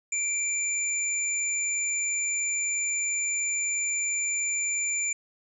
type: tone pair together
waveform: sine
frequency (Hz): 2349 / 7066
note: D7 / A8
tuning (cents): 0 / +6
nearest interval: octave + perfect fifth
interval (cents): 1906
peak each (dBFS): -30 / -27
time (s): 0.12-5.13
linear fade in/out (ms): 5
effects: none